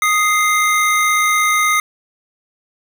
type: tone pair together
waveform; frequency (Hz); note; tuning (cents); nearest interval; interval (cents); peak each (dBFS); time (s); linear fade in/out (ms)
square; 1244.5 / 2093; D#6 / C7; 0 / 0; major sixth; 900; -16; 0.02-1.8; 2
effects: none